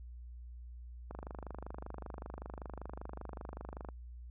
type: click train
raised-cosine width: 1 ms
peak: -30 dBFS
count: 71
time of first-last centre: 1.11-3.888 s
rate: 25.2 Hz
effects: added 60 Hz sine -46 dBFS peak until 4.3 s